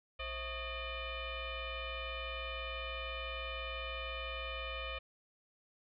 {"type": "tone with frequency modulation", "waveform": "sine", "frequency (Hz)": 1235, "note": "D#6", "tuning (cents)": -13, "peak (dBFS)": -38, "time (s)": [0.19, 4.99], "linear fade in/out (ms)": 10, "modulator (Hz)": 588, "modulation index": 3.3, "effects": []}